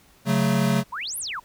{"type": "chord", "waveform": "square", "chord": "F# minor", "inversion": "second", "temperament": "equal", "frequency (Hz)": [138.59, 185, 220], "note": ["C#3", "F#3", "A3"], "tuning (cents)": [0, 0, 0], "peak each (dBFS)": -24, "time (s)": [0.25, 0.84], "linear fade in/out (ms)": 50}
{"type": "exponential two-way sweep", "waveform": "sine", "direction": "up then down", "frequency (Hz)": [880, 12000, 880], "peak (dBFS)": -28, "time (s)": [0.92, 1.4], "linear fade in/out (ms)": 10, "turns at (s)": 1.18}
{"effects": ["pink hiss -56 dBFS RMS until 1.44 s"]}